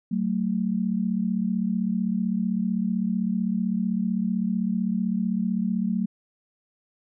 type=tone pair together; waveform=sine; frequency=187.8 / 223.5 Hz; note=F#3 / A3; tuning=+26 / +27 cents; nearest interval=minor third; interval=301 cents; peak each=-25 dBFS; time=0.11-6.06 s; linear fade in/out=10 ms; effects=none